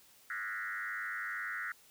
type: tone with frequency modulation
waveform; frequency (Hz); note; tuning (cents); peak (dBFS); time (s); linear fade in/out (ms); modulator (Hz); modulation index
sine; 1661.2; G#6; 0; -36; 0.3-1.72; 2; 102; 3.2
effects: white hiss -62 dBFS RMS until 1.9 s